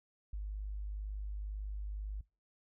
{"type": "tone", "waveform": "sine", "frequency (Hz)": 51, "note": "G#1", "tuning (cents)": -31, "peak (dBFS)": -37, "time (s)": [0.33, 2.21], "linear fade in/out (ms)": 5, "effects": ["noise-tail reverb RT60 0.3 s tail -24 dB re dry"]}